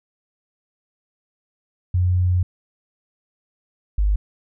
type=tone pair in turn; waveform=sine; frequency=90.3 / 50.68 Hz; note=F#2 / G#1; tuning=-42 / -42 cents; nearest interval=minor seventh; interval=1000 cents; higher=first; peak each=-15 dBFS; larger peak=neither; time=1.94-2.43 / 3.98-4.16 s; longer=first; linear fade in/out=5 ms; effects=none